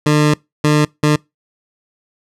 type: tone bursts at uneven times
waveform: 20% pulse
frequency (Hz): 150.1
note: D3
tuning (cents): +38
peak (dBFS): -5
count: 3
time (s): 0.06-0.34 / 0.64-0.85 / 1.03-1.16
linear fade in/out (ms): 5
effects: noise-tail reverb RT60 0.2 s tail -24 dB re dry + low-pass 9000 Hz 12 dB/octave